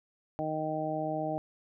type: harmonic tone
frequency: 155.56 Hz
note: D#3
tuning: in tune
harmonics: 1 / 2 / 3 / 4 / 5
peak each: -39 / -36 / -42 / -34 / -36 dBFS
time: 0.39-1.38 s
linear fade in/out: 0 ms
effects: none